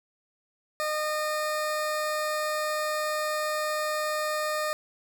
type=tone; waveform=20% pulse; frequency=611 Hz; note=D#5; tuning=32 cents flat; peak=-22 dBFS; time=0.8-4.73 s; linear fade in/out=0 ms; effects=none